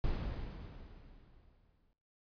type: noise with exponential decay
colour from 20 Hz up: brown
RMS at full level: -34 dBFS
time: 0.04-1.93 s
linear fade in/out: 0 ms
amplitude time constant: 410 ms
effects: noise-tail reverb RT60 0.6 s tail -22 dB re dry + resampled to 11025 Hz